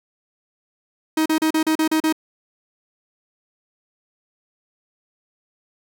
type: tone bursts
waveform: 45% pulse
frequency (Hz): 315.1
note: D#4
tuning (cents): +22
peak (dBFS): -16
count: 8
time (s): 1.17-2.126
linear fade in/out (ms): 5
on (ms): 88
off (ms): 36
effects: none